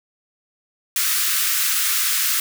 white high-pass noise, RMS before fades -20 dBFS, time 0.96-2.4 s, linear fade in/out 2 ms, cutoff 1200 Hz, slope 48 dB/octave, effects none

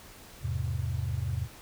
sine chord, E augmented, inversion none, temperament just, 82.41 / 103.01 / 128.76 Hz, E2 / G#2 / B#2, 0 / -14 / -27 cents, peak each -33 dBFS, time 0.41-1.48 s, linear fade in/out 50 ms, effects pink hiss -50 dBFS RMS until 1.61 s

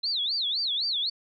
sine tone with vibrato, 3951 Hz, B7, in tune, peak -25 dBFS, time 0.03-1.1 s, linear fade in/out 10 ms, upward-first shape sine, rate 3.9 Hz, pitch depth 300 cents each way, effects none

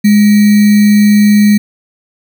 sine tone with sample-and-hold, 207.7 Hz, G#3, in tune, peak -3 dBFS, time 0.04-1.58 s, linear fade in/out 10 ms, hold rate 2100 Hz, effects none

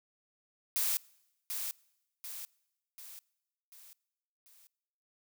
blue noise with echo, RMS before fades -31 dBFS, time 0.76-0.97 s, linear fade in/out 0 ms, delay 740 ms, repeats 5, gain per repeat -6 dB, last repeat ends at 4.67 s, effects noise-tail reverb RT60 1.0 s tail -25 dB re dry

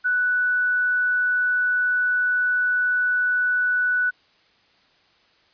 sine tone, 1483 Hz, F#6, 4 cents sharp, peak -18 dBFS, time 0.04-4.11 s, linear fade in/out 20 ms, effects white hiss -59 dBFS RMS until 5.53 s + resampled to 11025 Hz

